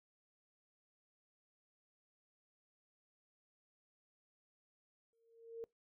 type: tone with exponential growth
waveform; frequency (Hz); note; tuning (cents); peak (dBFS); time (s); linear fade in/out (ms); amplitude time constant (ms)
sine; 458.7; A#4; -28; -40; 5.13-5.64; 0; 110
effects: noise-tail reverb RT60 0.2 s tail -25 dB re dry